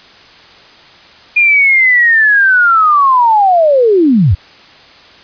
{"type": "linear sweep", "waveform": "sine", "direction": "down", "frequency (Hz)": [2435, 71.6], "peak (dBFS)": -5, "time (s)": [1.36, 4.35], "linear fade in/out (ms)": 10, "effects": ["white hiss -39 dBFS RMS until 5.23 s", "resampled to 11025 Hz"]}